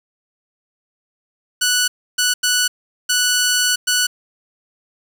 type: tone bursts at uneven times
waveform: 10% pulse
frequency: 1480 Hz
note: F#6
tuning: in tune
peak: -6 dBFS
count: 5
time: 1.61-1.88 / 2.18-2.34 / 2.43-2.68 / 3.09-3.76 / 3.87-4.07 s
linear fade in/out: 10 ms
effects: 7-bit